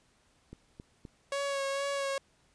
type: clicks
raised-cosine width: 3 ms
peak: -32 dBFS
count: 3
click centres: 0.53 / 0.799 / 1.052 s
type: tone with vibrato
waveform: sawtooth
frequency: 554.4 Hz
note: C#5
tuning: in tune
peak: -27 dBFS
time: 1.32-2.18 s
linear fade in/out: 2 ms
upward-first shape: sine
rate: 2.2 Hz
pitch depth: 23 cents each way
effects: pink hiss -68 dBFS RMS until 2.54 s + resampled to 22050 Hz